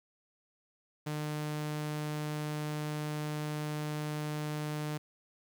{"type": "tone", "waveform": "sawtooth", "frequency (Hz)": 150.9, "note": "D3", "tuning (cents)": 47, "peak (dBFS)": -30, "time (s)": [1.06, 4.98], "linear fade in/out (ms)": 10, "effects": ["11-bit"]}